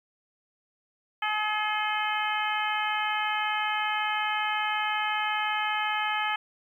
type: harmonic tone with a mistuned harmonic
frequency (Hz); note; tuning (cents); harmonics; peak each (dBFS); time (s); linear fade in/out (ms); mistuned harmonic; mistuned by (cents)
425.4; G#4; +42; 2 / 3 / 4 / 5 / 6 / 7; -30 / -32 / -33 / -34 / -35 / -35; 1.22-6.36; 5; 7; +49
effects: 10-bit